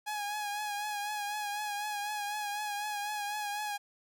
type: tone with vibrato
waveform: sawtooth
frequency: 830.6 Hz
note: G#5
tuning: in tune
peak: -30 dBFS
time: 0.06-3.78 s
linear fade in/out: 20 ms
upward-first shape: triangle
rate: 4 Hz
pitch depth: 44 cents each way
effects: none